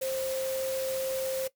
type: tone in noise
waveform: sine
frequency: 528 Hz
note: C5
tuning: 16 cents sharp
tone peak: -29 dBFS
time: 0.01-1.48 s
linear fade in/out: 10 ms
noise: white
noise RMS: -39 dBFS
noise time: 0.01-1.48 s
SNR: +7 dB
effects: noise-tail reverb RT60 0.1 s tail -18 dB re dry